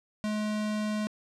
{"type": "tone", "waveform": "square", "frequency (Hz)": 212.4, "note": "G#3", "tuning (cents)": 39, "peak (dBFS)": -29, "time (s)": [0.24, 1.07], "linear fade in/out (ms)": 0, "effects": ["low-pass 8000 Hz 12 dB/octave"]}